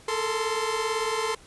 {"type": "tone cluster", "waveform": "sawtooth", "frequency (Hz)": [434.6, 452.6, 1041], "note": ["A4", "A4", "C6"], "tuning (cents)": [-21, 49, -9], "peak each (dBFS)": -26, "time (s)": [0.08, 1.35], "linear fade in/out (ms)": 5, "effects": ["pink hiss -52 dBFS RMS until 1.46 s", "resampled to 24000 Hz"]}